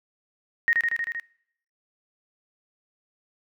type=tone with echo; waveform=sine; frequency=1864.7 Hz; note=A#6; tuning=in tune; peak=-17 dBFS; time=0.68-0.73 s; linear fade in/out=0 ms; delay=78 ms; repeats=6; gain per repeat=-2 dB; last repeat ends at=1.198 s; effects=noise-tail reverb RT60 0.7 s tail -23 dB re dry

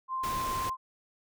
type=tone with vibrato; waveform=sine; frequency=1046.5 Hz; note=C6; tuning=in tune; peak=-30 dBFS; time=0.08-0.77 s; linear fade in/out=50 ms; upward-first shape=triangle; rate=19 Hz; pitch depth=11 cents each way
type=noise; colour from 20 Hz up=pink; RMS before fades=-38 dBFS; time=0.23-0.7 s; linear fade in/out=10 ms
effects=none

